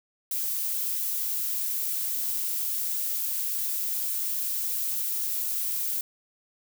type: noise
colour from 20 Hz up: violet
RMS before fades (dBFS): -29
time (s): 0.31-6.01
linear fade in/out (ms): 2
effects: none